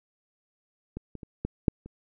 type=clicks; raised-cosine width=3 ms; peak=-22 / -26 / -28 / -16 / -7 / -30 dBFS; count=6; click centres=0.97 / 1.153 / 1.232 / 1.45 / 1.682 / 1.86 s; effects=none